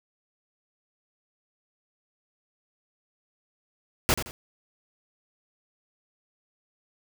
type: noise with echo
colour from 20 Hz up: pink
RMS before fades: -21 dBFS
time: 4.09-4.14 s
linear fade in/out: 0 ms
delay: 85 ms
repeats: 2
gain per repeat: -10 dB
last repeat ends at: 4.31 s
effects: none